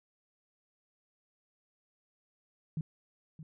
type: tone with echo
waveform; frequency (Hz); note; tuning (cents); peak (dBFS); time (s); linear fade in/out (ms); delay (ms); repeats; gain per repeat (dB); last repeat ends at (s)
sine; 156.9; D#3; +15; -31; 2.77-2.81; 2; 620; 1; -13; 3.43
effects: none